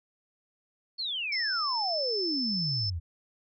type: exponential sweep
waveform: sine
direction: down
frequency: 4480 to 78.4 Hz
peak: -30 dBFS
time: 0.98-3 s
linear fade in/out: 20 ms
type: tone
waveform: sine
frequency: 5274 Hz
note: E8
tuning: in tune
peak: -29 dBFS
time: 1.32-2.9 s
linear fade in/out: 5 ms
effects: none